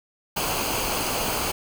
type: noise with comb filter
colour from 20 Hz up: pink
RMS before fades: -26 dBFS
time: 0.36-1.52 s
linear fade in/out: 10 ms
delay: 0.54 ms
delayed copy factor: -0.55
effects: none